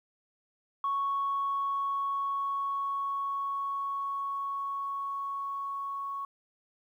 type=tone with level ramp; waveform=sine; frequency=1108.7 Hz; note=C#6; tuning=in tune; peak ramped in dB=-26 to -33 dBFS; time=0.84-6.25 s; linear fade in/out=2 ms; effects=tanh soft clip ceiling -23 dBFS + 11-bit